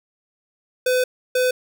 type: tone pair in turn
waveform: square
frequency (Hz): 505 / 505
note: B4 / B4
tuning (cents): +39 / +39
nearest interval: unison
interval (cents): 0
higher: neither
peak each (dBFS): -17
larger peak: neither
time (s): 0.86-1.04 / 1.35-1.51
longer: first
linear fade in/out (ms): 5
effects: none